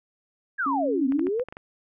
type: exponential two-way sweep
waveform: sine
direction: down then up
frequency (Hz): 1712 to 246.1 to 526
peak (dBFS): -23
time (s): 0.58-1.44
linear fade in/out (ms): 20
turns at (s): 1.07
type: tone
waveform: sine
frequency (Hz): 277.2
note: C#4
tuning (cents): 0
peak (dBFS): -26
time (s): 0.66-1.29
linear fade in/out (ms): 5
type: clicks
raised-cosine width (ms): 0.5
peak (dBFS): -24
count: 7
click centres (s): 1.122 / 1.194 / 1.269 / 1.397 / 1.486 / 1.525 / 1.569
effects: none